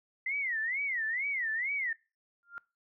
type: tone with vibrato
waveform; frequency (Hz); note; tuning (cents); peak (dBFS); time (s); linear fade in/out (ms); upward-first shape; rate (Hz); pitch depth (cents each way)
sine; 2000; B6; +21; -30; 0.26-1.93; 5; sine; 2.2; 230
type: tone with exponential growth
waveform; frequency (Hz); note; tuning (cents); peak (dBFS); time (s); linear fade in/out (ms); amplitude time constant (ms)
sine; 1396.9; F6; 0; -35; 2.43-2.58; 0; 32
effects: noise-tail reverb RT60 0.3 s tail -23 dB re dry